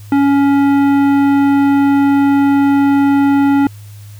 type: tone with tanh clipping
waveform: sine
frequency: 279.8 Hz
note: C#4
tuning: 16 cents sharp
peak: -10 dBFS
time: 0.12-3.67 s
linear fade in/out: 2 ms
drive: 14 dB
effects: added 103 Hz sine -31 dBFS peak until 4.19 s + white hiss -45 dBFS RMS until 4.19 s